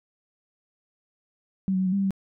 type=tone with pitch steps; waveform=sine; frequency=191.5 / 186.6 / 188.4 / 183.9 / 198.6 / 195.8 / 192.9 Hz; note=G3 / F#3 / F#3 / F#3 / G3 / G3 / G3; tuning=-40 / +15 / +32 / -10 / +23 / -2 / -28 cents; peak=-21 dBFS; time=1.68-2.107 s; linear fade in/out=0 ms; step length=61 ms; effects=none